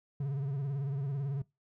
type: tone with vibrato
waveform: triangle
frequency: 138.59 Hz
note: C#3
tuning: in tune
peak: -29 dBFS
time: 0.2-1.42 s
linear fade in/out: 5 ms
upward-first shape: sine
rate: 18 Hz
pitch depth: 85 cents each way
effects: noise-tail reverb RT60 0.2 s tail -21 dB re dry